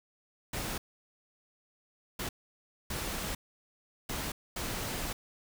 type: noise bursts at uneven times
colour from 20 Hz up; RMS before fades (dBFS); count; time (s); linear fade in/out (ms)
pink; -36; 5; 0.53-0.78 / 2.19-2.29 / 2.9-3.35 / 4.09-4.32 / 4.56-5.13; 5
effects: none